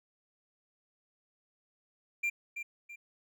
triangle tone with echo, 2379 Hz, D7, 22 cents sharp, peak -27 dBFS, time 2.23-2.3 s, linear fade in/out 10 ms, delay 330 ms, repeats 2, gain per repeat -8 dB, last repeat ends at 2.96 s, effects none

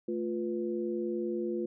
sine tone cluster, 220.2 / 350.6 / 491.3 Hz, A3 / F4 / B4, +2 / +7 / -9 cents, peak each -36 / -32 / -39 dBFS, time 0.08-1.66 s, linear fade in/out 5 ms, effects none

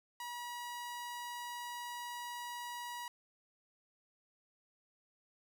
sawtooth tone, 964 Hz, B5, 42 cents flat, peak -38 dBFS, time 0.2-3.08 s, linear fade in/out 2 ms, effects none

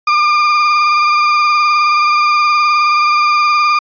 35% pulse tone with vibrato, 1200 Hz, D6, 37 cents sharp, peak -7 dBFS, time 0.07-3.79 s, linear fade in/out 5 ms, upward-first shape triangle, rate 19 Hz, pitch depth 31 cents each way, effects resampled to 11025 Hz

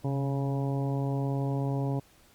harmonic tone with a mistuned harmonic, 138.59 Hz, C#3, in tune, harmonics 1 / 2 / 3 / 4 / 5 / 6 / 7, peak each -28 / -34 / -38 / -40 / -42 / -44 / -45 dBFS, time 0.04-2 s, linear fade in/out 10 ms, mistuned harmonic 1, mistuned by -39 cents, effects pink hiss -60 dBFS RMS until 2.34 s + Opus 48 kbps

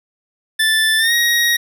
25% pulse tone with pitch glide, 1760 to 1886.3 Hz, A6 to A#6, 0 to +20 cents, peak -9 dBFS, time 0.59-1.57 s, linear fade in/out 10 ms, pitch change +120 cents, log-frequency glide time 0.98-1.13 s, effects none

